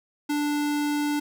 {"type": "tone", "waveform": "square", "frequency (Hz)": 293.7, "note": "D4", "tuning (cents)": 0, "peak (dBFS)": -24, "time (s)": [0.29, 1.2], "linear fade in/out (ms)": 10, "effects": []}